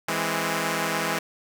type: chord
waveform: 5% pulse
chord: E augmented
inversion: none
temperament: equal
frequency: 164.81 / 207.7 / 261.6 Hz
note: E3 / G#3 / B#3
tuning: 0 / 0 / 0 cents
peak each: -16 / -17 / -20 dBFS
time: 0.08-1.19 s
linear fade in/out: 5 ms
effects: none